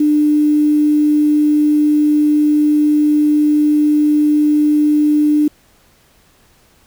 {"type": "tone with quantisation", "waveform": "sine", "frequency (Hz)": 299, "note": "D4", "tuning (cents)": 31, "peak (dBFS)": -9, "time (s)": [0, 5.48], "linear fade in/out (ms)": 5, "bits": 6, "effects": ["pink hiss -52 dBFS RMS until 6.86 s"]}